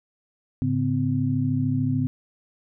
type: tone cluster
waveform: sine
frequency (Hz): 108.3 / 141.8 / 256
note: A2 / C#3 / C4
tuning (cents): -27 / +40 / -38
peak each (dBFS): -26 / -25 / -24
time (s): 0.62-2.07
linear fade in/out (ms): 0
effects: none